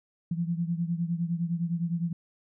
sine beating tone pair, 167.7 / 177.5 Hz, E3 / F3, +30 / +28 cents, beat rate 9.8 Hz, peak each -28 / -32 dBFS, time 0.31-2.13 s, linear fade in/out 5 ms, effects none

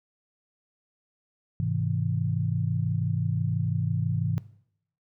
sine chord, Ab augmented, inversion none, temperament just, 103.83 / 129.78 / 162.23 Hz, Ab2 / C3 / E3, 0 / -14 / -27 cents, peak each -29 dBFS, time 1.6-4.38 s, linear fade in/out 0 ms, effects noise-tail reverb RT60 0.7 s tail -19 dB re dry

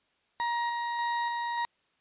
35% pulse tone with tremolo, 945 Hz, A#5, 23 cents sharp, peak -26 dBFS, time 0.4-1.65 s, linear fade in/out 0 ms, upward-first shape square, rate 1.7 Hz, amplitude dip 25%, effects white hiss -71 dBFS RMS until 2 s + resampled to 8000 Hz

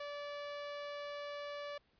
sawtooth tone, 579 Hz, D5, 25 cents flat, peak -38 dBFS, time 0-1.78 s, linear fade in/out 5 ms, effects pink hiss -74 dBFS RMS until 1.99 s + resampled to 11025 Hz

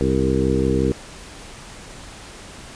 harmonic tone with a mistuned harmonic, 65.41 Hz, C2, in tune, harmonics 1 / 2 / 3 / 4 / 5 / 6 / 7, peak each -24 / -24 / -24 / -24 / -24 / -24 / -24 dBFS, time 0.01-0.92 s, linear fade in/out 0 ms, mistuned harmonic 7, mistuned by +23 cents, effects pink hiss -39 dBFS RMS until 2.75 s + resampled to 22050 Hz

